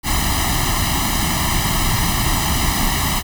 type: noise with comb filter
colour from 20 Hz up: pink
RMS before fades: -18 dBFS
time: 0.03-3.23 s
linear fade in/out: 50 ms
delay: 1 ms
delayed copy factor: +1
effects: none